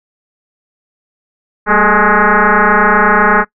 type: tone with frequency modulation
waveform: sine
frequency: 196 Hz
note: G3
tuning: in tune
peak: -6 dBFS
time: 1.66-3.45 s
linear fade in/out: 50 ms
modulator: 210 Hz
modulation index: 7.7
effects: noise-tail reverb RT60 0.1 s tail -22 dB re dry